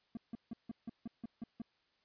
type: tone bursts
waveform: triangle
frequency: 230 Hz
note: A#3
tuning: 23 cents flat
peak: -37 dBFS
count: 9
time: 0.15-1.619 s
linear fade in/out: 2 ms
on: 21 ms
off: 160 ms
effects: white hiss -75 dBFS RMS until 2.04 s + resampled to 11025 Hz